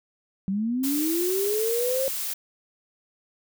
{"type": "linear sweep", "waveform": "sine", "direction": "up", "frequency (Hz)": [186.7, 542], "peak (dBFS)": -23, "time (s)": [0.48, 2.08], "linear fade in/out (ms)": 0}
{"type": "noise", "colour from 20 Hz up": "blue", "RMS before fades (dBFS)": -30, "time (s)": [0.83, 2.34], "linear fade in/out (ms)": 10}
{"effects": []}